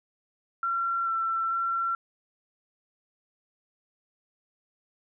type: tone with pitch steps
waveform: sine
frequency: 1365 / 1343 / 1358 Hz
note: F6 / E6 / F6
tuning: -40 / +32 / -49 cents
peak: -25 dBFS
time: 0.63-1.95 s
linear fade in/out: 2 ms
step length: 440 ms
effects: none